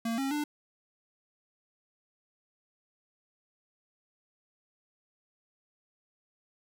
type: tone with pitch steps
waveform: square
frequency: 228.9 / 271.2 / 296.2 Hz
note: A#3 / C#4 / D4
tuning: -31 / -38 / +15 cents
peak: -30 dBFS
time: 0.05-0.44 s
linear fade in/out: 5 ms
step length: 130 ms
effects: none